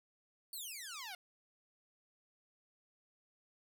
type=exponential sweep; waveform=10% pulse; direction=down; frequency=4566 to 698.5 Hz; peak=-36 dBFS; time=0.53-1.15 s; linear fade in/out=2 ms; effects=none